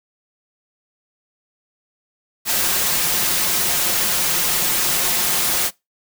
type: noise with comb filter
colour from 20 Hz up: white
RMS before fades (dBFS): -19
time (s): 2.45-5.71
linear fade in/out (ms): 50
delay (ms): 5.6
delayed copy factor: +0.5
effects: noise-tail reverb RT60 0.2 s tail -22 dB re dry